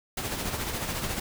pink noise with tremolo, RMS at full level -30 dBFS, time 0.17-1.2 s, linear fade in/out 5 ms, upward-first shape sine, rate 14 Hz, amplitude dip 45%, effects none

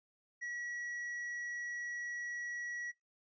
sine tone with tanh clipping, 1926 Hz, B6, 44 cents flat, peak -40 dBFS, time 0.41-2.92 s, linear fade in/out 20 ms, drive 6 dB, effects noise-tail reverb RT60 0.2 s tail -23 dB re dry + resampled to 16000 Hz

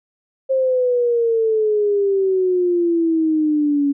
sine exponential sweep, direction down, 534 to 280 Hz, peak -14 dBFS, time 0.49-3.93 s, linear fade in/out 20 ms, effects none

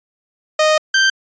sawtooth tone pair in turn, 619 / 1566.1 Hz, D#5 / G6, -9 / -2 cents, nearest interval octave + major third, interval 1607 cents, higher second, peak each -7 dBFS, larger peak neither, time 0.59-0.78 / 0.94-1.1 s, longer first, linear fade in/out 5 ms, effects resampled to 16000 Hz

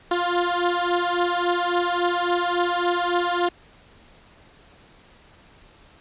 15% pulse beating tone pair, 349.2 / 352.8 Hz, F4 / F4, 0 / +18 cents, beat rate 3.6 Hz, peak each -17 dBFS, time 0.11-3.49 s, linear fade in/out 5 ms, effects pink hiss -52 dBFS RMS until 6 s + resampled to 8000 Hz

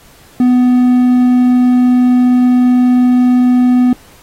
triangle tone, 248.9 Hz, B3, 14 cents sharp, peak -4 dBFS, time 0.4-3.93 s, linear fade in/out 2 ms, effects pink hiss -43 dBFS RMS until 4.22 s + AAC 48 kbps

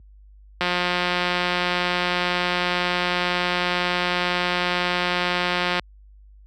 click train, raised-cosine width 0.3 ms, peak -6 dBFS, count 924, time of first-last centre 0.61-5.795 s, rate 178 Hz, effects added 50 Hz sine -33 dBFS peak until 6.46 s + high-pass 100 Hz 12 dB/octave

